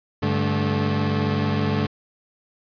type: tone cluster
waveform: 30% pulse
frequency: 98.3 / 144.9 / 216.3 Hz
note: G2 / D3 / A3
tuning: +5 / -23 / -29 cents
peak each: -22 dBFS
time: 0.22-1.87 s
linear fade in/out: 10 ms
effects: resampled to 11025 Hz